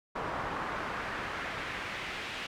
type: noise with band-pass filter sweep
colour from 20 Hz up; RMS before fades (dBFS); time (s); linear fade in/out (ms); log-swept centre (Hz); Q
brown; -37; 0.15-2.47; 10; 1100 to 2700; 1.4
effects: none